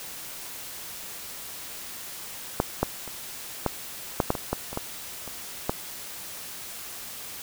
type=clicks; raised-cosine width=1 ms; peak=-6 / -7 / -24 / -8 / -6 / -7 / -16 / -10 / -21 / -13 / -24 / -9 dBFS; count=12; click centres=2.601 / 2.83 / 3.077 / 3.663 / 4.202 / 4.304 / 4.352 / 4.53 / 4.73 / 4.774 / 5.277 / 5.695 s; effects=white hiss -39 dBFS RMS until 7.42 s